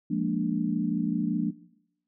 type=chord; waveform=sine; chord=Bb dominant seventh; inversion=second; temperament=equal; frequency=174.61 / 207.7 / 233.1 / 293.7 Hz; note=F3 / Ab3 / Bb3 / D4; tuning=0 / 0 / 0 / 0 cents; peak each=-30 dBFS; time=0.1-1.51 s; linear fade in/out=10 ms; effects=noise-tail reverb RT60 0.8 s tail -19 dB re dry